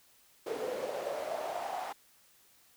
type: noise with high-pass filter sweep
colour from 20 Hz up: brown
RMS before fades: -37 dBFS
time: 0.46-1.93 s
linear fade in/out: 10 ms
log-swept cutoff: 440 to 810 Hz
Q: 5.7
effects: white hiss -64 dBFS RMS until 2.76 s